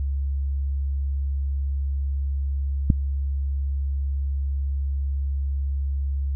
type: click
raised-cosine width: 5 ms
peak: -5 dBFS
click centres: 2.902 s
effects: added 69 Hz sine -22 dBFS peak until 6.35 s